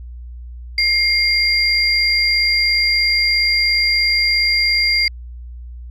sine tone pair together, 2123 / 4766 Hz, C7 / D8, +25 / +25 cents, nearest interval octave + major second, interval 1400 cents, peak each -15 dBFS, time 0.78-5.08 s, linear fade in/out 2 ms, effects tanh soft clip ceiling -6 dBFS + added 60 Hz sine -30 dBFS peak until 5.9 s

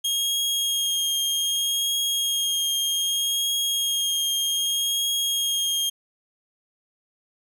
sawtooth tone with vibrato, 3249 Hz, G#7, 39 cents flat, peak -19 dBFS, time 0.04-5.9 s, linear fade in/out 10 ms, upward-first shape triangle, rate 0.64 Hz, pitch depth 17 cents each way, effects none

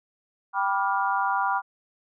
sine chord, G dominant seventh, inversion none, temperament just, 784 / 980 / 1176 / 1411.2 Hz, G5 / B5 / D6 / F6, 0 / -14 / +2 / +18 cents, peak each -27 / -26 / -29 / -29 dBFS, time 0.53-1.62 s, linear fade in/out 50 ms, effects none

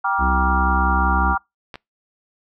sine chord, G minor seventh, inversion none, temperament equal with one note detuned, 784 / 955.2 / 1174.7 / 1396.9 Hz, G5 / Bb5 / D6 / F6, 0 / +42 / 0 / 0 cents, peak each -23 dBFS, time 0.04-1.38 s, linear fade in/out 10 ms
harmonic tone, 65.41 Hz, C2, in tune, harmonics 1 / 3 / 4 / 5 / 6, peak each -19 / -27 / -33 / -31 / -37 dBFS, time 0.18-1.36 s, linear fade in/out 50 ms
clicks, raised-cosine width 0.3 ms, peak -18 dBFS, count 2, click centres 1.742 / 1.756 s
effects noise-tail reverb RT60 0.2 s tail -26 dB re dry

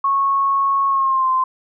sine tone with pitch glide, 1100 to 1039.5 Hz, C#6 to C6, -14 to -12 cents, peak -14 dBFS, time 0.04-1.44 s, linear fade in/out 5 ms, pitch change -98 cents, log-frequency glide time 0.88-1.3 s, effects none

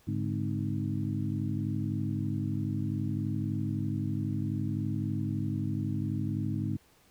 harmonic tone with a mistuned harmonic, 51.91 Hz, G#1, in tune, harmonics 2 / 3 / 4 / 5 / 6, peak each -33 / -35 / -36 / -37 / -38 dBFS, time 0.07-6.77 s, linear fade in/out 10 ms, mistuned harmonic 3, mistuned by -130 cents, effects pink hiss -63 dBFS RMS until 7.1 s

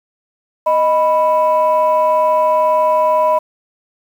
sine tone pair together, 621.9 / 987.8 Hz, D#5 / B5, -1 / 0 cents, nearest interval minor sixth, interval 801 cents, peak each -12 dBFS, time 0.66-3.39 s, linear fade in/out 10 ms, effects tanh soft clip ceiling -5 dBFS + 7-bit

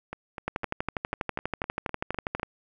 two click trains, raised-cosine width 0.5 ms, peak -13 / -20 dBFS, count 25 / 10, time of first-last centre 0.48-2.431 / 0.13-2.397 s, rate 12.3 / 3.97 Hz, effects none

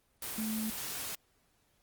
sine tone in noise, 219.3 Hz, A3, 6 cents flat, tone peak -33 dBFS, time 0.38-0.7 s, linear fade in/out 2 ms, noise white, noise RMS -39 dBFS, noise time 0.22-1.15 s, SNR +3 dB, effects pink hiss -72 dBFS RMS until 1.82 s + Opus 24 kbps

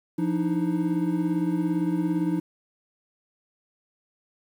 triangle tone cluster, 173 / 300.1 / 317.7 Hz, F3 / D4 / D#4, -16 / +38 / +36 cents, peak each -25 dBFS, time 0.18-2.4 s, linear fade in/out 10 ms, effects 9-bit

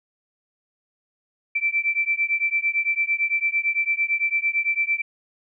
sine beating tone pair, 2331 / 2339.9 Hz, D7 / D7, -14 / -7 cents, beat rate 8.9 Hz, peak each -23 / -23 dBFS, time 1.55-5.02 s, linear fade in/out 10 ms, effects none

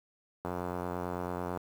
click train, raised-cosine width 1 ms, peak -21 dBFS, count 101, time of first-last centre 0.45-1.572 s, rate 89.1 Hz, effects high-pass 60 Hz 12 dB/octave + 8-bit

